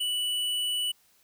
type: tone with hard clipping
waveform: sine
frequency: 2960 Hz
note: F#7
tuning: in tune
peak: -28 dBFS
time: 0-0.92 s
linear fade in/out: 10 ms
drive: 11 dB
effects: white hiss -64 dBFS RMS until 1.23 s